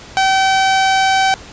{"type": "tone", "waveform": "sawtooth", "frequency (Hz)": 768, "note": "G5", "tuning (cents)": -36, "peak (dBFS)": -7, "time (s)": [0.17, 1.34], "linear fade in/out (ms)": 0, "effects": ["pink hiss -36 dBFS RMS until 1.52 s", "resampled to 16000 Hz"]}